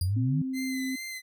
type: exponential sweep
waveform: sine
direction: up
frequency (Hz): 84.3 to 164.81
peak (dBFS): -24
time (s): 0.01-0.42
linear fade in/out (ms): 5
type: tone with exponential decay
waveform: 20% pulse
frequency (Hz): 4834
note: D8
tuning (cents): +49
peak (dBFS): -27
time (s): 0.01-0.14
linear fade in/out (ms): 2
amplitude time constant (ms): 28
type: tone with pitch glide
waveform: sine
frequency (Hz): 260 to 262.4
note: C4 to C4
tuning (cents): -11 to +5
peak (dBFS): -29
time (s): 0.16-0.96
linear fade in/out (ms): 10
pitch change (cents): +16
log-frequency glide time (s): 0.36-0.49
type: tone with vibrato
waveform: sawtooth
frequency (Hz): 2049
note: C7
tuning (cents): -37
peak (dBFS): -32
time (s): 0.53-1.22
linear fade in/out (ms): 50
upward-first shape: sine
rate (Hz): 2.4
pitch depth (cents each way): 32
effects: none